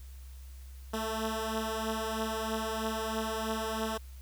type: beating tone pair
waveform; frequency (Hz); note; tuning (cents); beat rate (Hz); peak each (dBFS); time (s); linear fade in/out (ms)
10% pulse; 220 / 223.1; A3 / A3; 0 / +24; 3.1; -25 / -29; 0.93-3.98; 10
effects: added 65 Hz sine -44 dBFS peak until 4.21 s + white hiss -60 dBFS RMS until 4.21 s